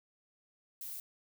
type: noise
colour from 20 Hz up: violet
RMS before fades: -43 dBFS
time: 0.81-1 s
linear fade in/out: 2 ms
effects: none